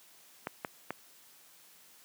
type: clicks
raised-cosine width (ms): 0.5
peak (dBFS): -19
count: 3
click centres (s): 0.471 / 0.648 / 0.906
effects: white hiss -59 dBFS RMS until 2.04 s + high-pass 150 Hz 12 dB/octave